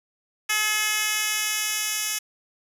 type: tone with high-pass filter sweep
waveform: 10% pulse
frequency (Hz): 426.6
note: G#4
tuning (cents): +46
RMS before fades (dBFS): -25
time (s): 0.49-2.19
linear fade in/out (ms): 10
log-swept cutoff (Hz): 2100 to 4200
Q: 0.73
effects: resampled to 32000 Hz + 8-bit